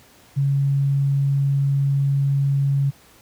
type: tone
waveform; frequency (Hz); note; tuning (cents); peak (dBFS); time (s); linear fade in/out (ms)
sine; 139; C#3; +5; -16; 0.36-2.91; 20
effects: pink hiss -51 dBFS RMS until 3.21 s + high-pass 60 Hz 12 dB/octave